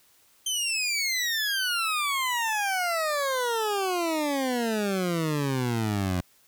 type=exponential sweep; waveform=20% pulse; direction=down; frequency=3136 to 87.31 Hz; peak=-20 dBFS; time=0.46-6.21 s; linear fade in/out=5 ms; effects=white hiss -61 dBFS RMS until 6.47 s